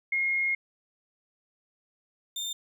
sine / 30% pulse tone pair in turn, 2147 / 3611 Hz, C7 / A7, +44 / +44 cents, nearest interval major sixth, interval 900 cents, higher second, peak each -24 / -29 dBFS, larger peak first, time 0.12-0.55 / 2.36-2.53 s, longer first, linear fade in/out 5 ms, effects none

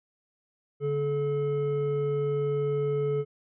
triangle tone pair together, 143.51 / 430.4 Hz, D3 / A4, -40 / -38 cents, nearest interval octave + perfect fifth, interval 1902 cents, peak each -28 / -24 dBFS, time 0.8-3.25 s, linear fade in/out 50 ms, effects resampled to 8000 Hz

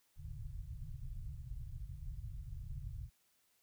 pink low-pass noise, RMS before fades -45 dBFS, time 0.16-3.1 s, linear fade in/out 50 ms, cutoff 150 Hz, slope 96 dB/octave, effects white hiss -75 dBFS RMS until 3.62 s

